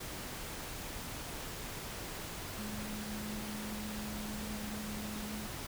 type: tone in noise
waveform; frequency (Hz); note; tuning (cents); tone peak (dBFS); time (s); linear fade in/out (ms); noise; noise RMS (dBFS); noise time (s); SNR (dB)
sine; 211.6; G#3; +33; -41; 2.58-5.47; 10; pink; -43; 0-5.67; -1
effects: none